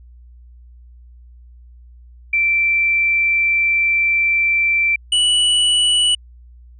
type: tone pair in turn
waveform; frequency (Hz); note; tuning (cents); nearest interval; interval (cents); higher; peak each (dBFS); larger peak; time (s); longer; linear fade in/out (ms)
sine / square; 2342 / 2951; D7 / F#7; -5 / -5; major third; 400; second; -13; neither; 2.33-4.96 / 5.12-6.15; first; 5
effects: added 60 Hz sine -40 dBFS peak until 6.79 s + resampled to 24000 Hz